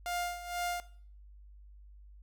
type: tone with tremolo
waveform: sawtooth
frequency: 704 Hz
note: F5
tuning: 14 cents sharp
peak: -28 dBFS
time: 0.06-0.8 s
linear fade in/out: 0 ms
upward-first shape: sine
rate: 2.1 Hz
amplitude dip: 75%
effects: noise-tail reverb RT60 0.5 s tail -17 dB re dry + added 50 Hz sine -51 dBFS peak until 2.22 s